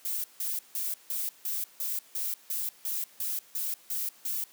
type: noise bursts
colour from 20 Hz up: violet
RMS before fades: -32 dBFS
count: 13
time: 0.05-4.44 s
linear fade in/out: 2 ms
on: 190 ms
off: 160 ms
effects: white hiss -57 dBFS RMS until 4.52 s + high-pass 200 Hz 12 dB/octave